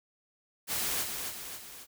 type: noise with echo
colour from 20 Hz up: white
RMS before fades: -32 dBFS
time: 0.67-1.06 s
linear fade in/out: 50 ms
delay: 270 ms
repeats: 3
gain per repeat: -5 dB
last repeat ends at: 1.87 s
effects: none